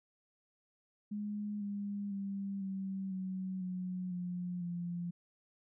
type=tone with pitch steps; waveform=sine; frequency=207.7 / 202.5 / 197.41 / 192.45 / 187.62 / 182.91 / 178.32 / 173.85 Hz; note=G#3 / G#3 / G3 / G3 / F#3 / F#3 / F3 / F3; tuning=0 / -43 / +12 / -32 / +24 / -20 / +36 / -8 cents; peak=-36 dBFS; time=1.11-5.11 s; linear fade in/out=10 ms; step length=500 ms; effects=none